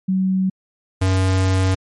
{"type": "tone pair in turn", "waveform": ["sine", "square"], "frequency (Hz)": [188.5, 94.25], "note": ["F#3", "F#2"], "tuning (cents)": [32, 32], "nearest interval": "octave", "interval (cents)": 1200, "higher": "first", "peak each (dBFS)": -15, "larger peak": "neither", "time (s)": [[0.08, 0.5], [1.01, 1.75]], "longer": "second", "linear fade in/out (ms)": 10, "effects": ["MP3 48 kbps"]}